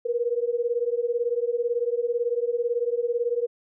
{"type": "beating tone pair", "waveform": "sine", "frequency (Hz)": [469.2, 487.2], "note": ["A#4", "B4"], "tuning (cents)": [11, -24], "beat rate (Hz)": 18, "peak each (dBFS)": [-25, -26], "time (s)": [0.05, 3.47], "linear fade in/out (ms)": 10, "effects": []}